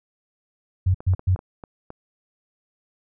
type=tone bursts; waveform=sine; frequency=92.5 Hz; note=F#2; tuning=in tune; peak=-15 dBFS; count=3; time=0.86-1.355 s; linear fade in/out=10 ms; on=85 ms; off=120 ms
type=clicks; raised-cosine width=1 ms; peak=-23 dBFS; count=7; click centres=1.005 / 1.136 / 1.194 / 1.361 / 1.391 / 1.638 / 1.904 s
effects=none